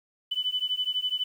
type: beating tone pair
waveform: sine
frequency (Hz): 2992 / 3004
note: F#7 / F#7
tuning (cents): +19 / +26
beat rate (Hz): 12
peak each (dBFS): -29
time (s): 0.31-1.24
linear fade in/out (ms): 10
effects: 9-bit